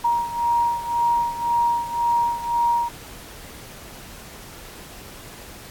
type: beating tone pair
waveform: sine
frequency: 943 / 944.9 Hz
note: A#5 / A#5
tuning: +20 / +23 cents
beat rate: 1.9 Hz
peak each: -20 / -24 dBFS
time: 0.04-2.89 s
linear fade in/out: 10 ms
effects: pink hiss -41 dBFS RMS until 5.7 s + AAC 64 kbps